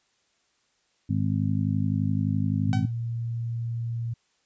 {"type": "harmonic tone", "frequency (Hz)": 51.7, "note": "G#1", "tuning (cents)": -7, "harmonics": [2, 3, 4, 5], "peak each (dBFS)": [-26, -28, -29, -30], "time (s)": [1.09, 2.86], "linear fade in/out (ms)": 10}
{"type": "tone", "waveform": "sine", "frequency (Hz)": 116.54, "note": "A#2", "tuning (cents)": 0, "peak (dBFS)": -27, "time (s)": [2.67, 4.14], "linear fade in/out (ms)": 10}
{"type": "tone with exponential decay", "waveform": "sawtooth", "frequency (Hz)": 761, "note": "F#5", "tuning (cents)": 48, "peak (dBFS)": -24, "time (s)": [2.73, 2.91], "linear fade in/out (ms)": 0, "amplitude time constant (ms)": 38}
{"effects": ["white hiss -69 dBFS RMS until 4.45 s", "resampled to 16000 Hz"]}